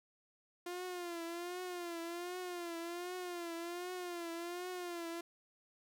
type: tone with vibrato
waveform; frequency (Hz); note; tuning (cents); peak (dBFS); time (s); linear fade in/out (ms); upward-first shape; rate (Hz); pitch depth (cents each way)
sawtooth; 349.2; F4; 0; -37; 0.66-5.21; 5; triangle; 1.3; 87
effects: none